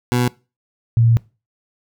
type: tone pair in turn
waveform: 20% pulse / sine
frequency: 123 / 115.66 Hz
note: B2 / A#2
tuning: -7 / -13 cents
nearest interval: minor second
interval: 106 cents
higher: first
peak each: -10 dBFS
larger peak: neither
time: 0.12-0.28 / 0.97-1.17 s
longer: second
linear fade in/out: 0 ms
effects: noise-tail reverb RT60 0.3 s tail -22 dB re dry